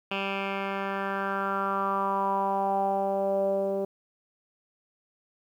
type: tone with low-pass filter sweep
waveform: 10% pulse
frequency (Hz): 196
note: G3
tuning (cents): 0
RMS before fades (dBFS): -28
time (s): 0.11-3.85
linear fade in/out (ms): 5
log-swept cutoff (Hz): 2700 to 490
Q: 4.8
effects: 10-bit